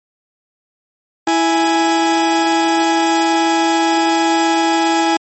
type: tone pair together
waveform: 40% pulse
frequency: 329.6 / 830.6 Hz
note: E4 / G#5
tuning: 0 / 0 cents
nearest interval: octave + major third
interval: 1600 cents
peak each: -14 dBFS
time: 1.27-5.17 s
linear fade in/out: 5 ms
effects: MP3 32 kbps